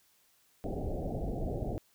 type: low-pass noise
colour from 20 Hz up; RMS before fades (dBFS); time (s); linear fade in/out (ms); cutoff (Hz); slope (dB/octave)
pink; -35; 0.64-1.78; 0; 760; 96
effects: white hiss -68 dBFS RMS until 1.94 s